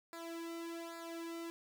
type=tone with flanger; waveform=sawtooth; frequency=334.2 Hz; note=E4; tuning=24 cents sharp; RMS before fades=-45 dBFS; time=0.13-1.5 s; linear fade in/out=0 ms; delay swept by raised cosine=0.33 to 1.83 ms; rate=1.2 Hz; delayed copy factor=-0.85; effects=none